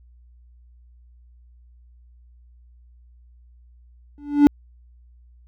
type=tone with exponential growth; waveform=triangle; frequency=290 Hz; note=D4; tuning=22 cents flat; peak=-3 dBFS; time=4.18-4.47 s; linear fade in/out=0 ms; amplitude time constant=63 ms; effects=added 60 Hz sine -48 dBFS peak until 5.47 s